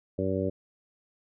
harmonic tone, 95.4 Hz, G2, 47 cents flat, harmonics 1 / 2 / 3 / 4 / 5 / 6, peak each -33 / -33 / -33 / -33 / -33 / -33 dBFS, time 0.18-0.5 s, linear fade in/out 10 ms, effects none

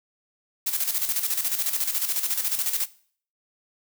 blue noise with tremolo, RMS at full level -24 dBFS, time 0.66-2.86 s, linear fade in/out 10 ms, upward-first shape square, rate 14 Hz, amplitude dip 60%, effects noise-tail reverb RT60 0.5 s tail -19 dB re dry

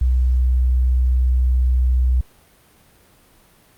sine tone, 62.8 Hz, B1, 30 cents sharp, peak -13 dBFS, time 0.01-2.21 s, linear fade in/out 5 ms, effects pink hiss -53 dBFS RMS until 3.77 s + Opus 48 kbps

